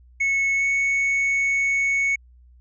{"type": "tone with pitch glide", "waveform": "triangle", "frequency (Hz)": [2200, 2215], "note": ["C#7", "C#7"], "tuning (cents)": [-14, -2], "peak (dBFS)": -17, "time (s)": [0.2, 2.16], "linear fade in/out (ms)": 10, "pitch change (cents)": 12, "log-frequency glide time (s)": [0.56, 0.64], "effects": ["added 61 Hz sine -48 dBFS peak until 2.6 s", "resampled to 22050 Hz"]}